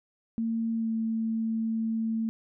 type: tone with pitch glide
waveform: sine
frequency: 227.1 to 224.1 Hz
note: A#3 to A3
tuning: -45 to +32 cents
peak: -26 dBFS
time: 0.38-2.29 s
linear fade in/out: 0 ms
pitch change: -23 cents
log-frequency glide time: 0.75-0.9 s
effects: none